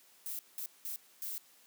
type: noise bursts at uneven times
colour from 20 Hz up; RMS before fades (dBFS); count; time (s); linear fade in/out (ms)
violet; -40; 4; 0.26-0.39 / 0.58-0.66 / 0.85-0.96 / 1.22-1.38; 0
effects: white hiss -63 dBFS RMS until 1.66 s + high-pass 200 Hz 12 dB/octave